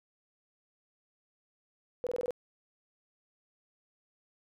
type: tone bursts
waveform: sine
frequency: 493.9 Hz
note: B4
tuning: in tune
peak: -30 dBFS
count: 6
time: 2.04-2.307 s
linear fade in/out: 0 ms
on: 27 ms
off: 21 ms
effects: none